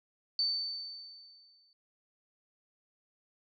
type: tone with exponential decay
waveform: sine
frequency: 4542 Hz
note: C#8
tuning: 41 cents sharp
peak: -26 dBFS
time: 0.39-1.73 s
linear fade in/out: 1 ms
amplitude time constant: 290 ms
effects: none